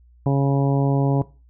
harmonic tone, 138.59 Hz, C#3, in tune, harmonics 1 / 2 / 3 / 4 / 5 / 6 / 7, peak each -17 / -23 / -27 / -29 / -31 / -33 / -34 dBFS, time 0.26-1.22 s, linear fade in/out 2 ms, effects noise-tail reverb RT60 0.3 s tail -18 dB re dry + added 60 Hz sine -49 dBFS peak until 1.49 s

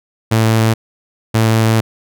sawtooth tone bursts at uneven times, 111.7 Hz, A2, 27 cents sharp, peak -6 dBFS, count 2, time 0.31-0.74 / 1.34-1.81 s, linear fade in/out 10 ms, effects none

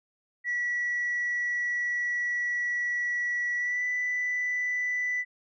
sine tone with pitch glide, 1941 to 1985.2 Hz, B6 to B6, -31 to +8 cents, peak -25 dBFS, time 0.44-5.25 s, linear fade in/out 50 ms, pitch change +39 cents, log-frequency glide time 3.56-3.85 s, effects tanh soft clip ceiling -23 dBFS

